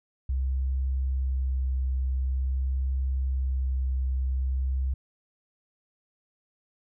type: tone with vibrato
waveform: sine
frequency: 65.41 Hz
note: C2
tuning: in tune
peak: -24 dBFS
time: 0.29-4.94 s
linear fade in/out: 5 ms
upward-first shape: sine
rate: 0.47 Hz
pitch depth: 12 cents each way
effects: none